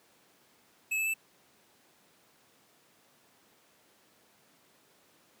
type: tone with pitch steps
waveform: square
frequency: 2592 / 2616 / 2640 Hz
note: E7 / E7 / E7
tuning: -30 / -14 / +2 cents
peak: -29 dBFS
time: 0.91-1.141 s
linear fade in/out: 10 ms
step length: 77 ms
effects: pink hiss -64 dBFS RMS until 5.4 s + high-pass 200 Hz 12 dB/octave